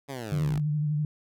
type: linear sweep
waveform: 10% pulse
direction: down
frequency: 143.4 to 45.68 Hz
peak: -26 dBFS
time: 0.08-0.6 s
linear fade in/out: 20 ms
type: tone with vibrato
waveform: sine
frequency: 150 Hz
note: D3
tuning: 37 cents sharp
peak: -24 dBFS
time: 0.32-1.05 s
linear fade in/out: 2 ms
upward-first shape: sine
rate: 12 Hz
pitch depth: 36 cents each way
effects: none